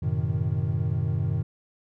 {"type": "chord", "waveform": "triangle", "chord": "F# diminished seventh", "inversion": "none", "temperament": "equal with one note detuned", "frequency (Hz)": [92.5, 110, 127.9, 155.56], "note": ["F#2", "A2", "C3", "Eb3"], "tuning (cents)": [0, 0, -39, 0], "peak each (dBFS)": -27, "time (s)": [0.02, 1.43], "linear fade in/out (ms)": 10, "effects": []}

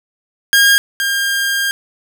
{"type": "tone pair in turn", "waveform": "sawtooth", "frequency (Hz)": [1621, 1607], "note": ["G#6", "G6"], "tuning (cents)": [-42, 43], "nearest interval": "unison", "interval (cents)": 15, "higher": "first", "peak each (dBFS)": [-4, -11], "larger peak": "first", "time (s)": [[0.53, 0.78], [1, 1.71]], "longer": "second", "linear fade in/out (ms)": 0, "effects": []}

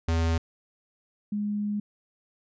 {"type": "tone pair in turn", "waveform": ["square", "sine"], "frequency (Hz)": [82.41, 207.2], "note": ["E2", "G#3"], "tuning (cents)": [0, -4], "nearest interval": "octave + major third", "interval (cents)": 1596, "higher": "second", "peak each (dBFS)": [-23, -26], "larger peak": "first", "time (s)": [[0.08, 0.38], [1.32, 1.8]], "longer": "second", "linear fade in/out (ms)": 5, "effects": ["resampled to 16000 Hz"]}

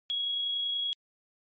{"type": "tone with amplitude modulation", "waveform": "sine", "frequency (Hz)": 3322, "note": "G#7", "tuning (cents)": 0, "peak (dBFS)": -27, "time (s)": [0.1, 0.93], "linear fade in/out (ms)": 0, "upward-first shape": "sine", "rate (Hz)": 30.5, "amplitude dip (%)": 25, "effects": ["MP3 32 kbps"]}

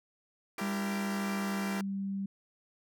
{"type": "chord", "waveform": "10% pulse", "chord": "E half-diminished seventh", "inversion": "third", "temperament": "equal with one note detuned", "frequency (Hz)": [293.7, 336.4, 392, 466.2], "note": ["D4", "E4", "G4", "Bb4"], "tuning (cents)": [0, 35, 0, 0], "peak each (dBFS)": [-38, -32, -32, -35], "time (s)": [0.58, 1.81], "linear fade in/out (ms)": 2}
{"type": "tone with pitch glide", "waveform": "sine", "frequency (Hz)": [200.3, 196.06], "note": ["G3", "G3"], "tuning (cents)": [38, 1], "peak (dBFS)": -32, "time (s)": [0.61, 2.26], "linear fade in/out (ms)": 5, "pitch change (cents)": -37, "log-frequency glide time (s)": [0.95, 1.94]}
{"effects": []}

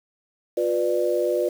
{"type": "chord", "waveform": "sine", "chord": "B diminished", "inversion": "second", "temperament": "just", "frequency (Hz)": [355.6, 493.9, 592.7], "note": ["F4", "B4", "D5"], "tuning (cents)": [31, 0, 16], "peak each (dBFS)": -24, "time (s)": [0.57, 1.49], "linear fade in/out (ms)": 5, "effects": ["7-bit"]}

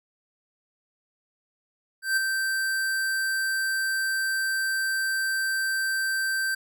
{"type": "tone with ADSR envelope", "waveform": "square", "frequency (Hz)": 1560, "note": "G6", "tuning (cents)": -9, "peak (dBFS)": -20, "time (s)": [2.02, 6.55], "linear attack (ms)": 150, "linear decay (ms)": 11, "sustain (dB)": -5, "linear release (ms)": 8, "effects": []}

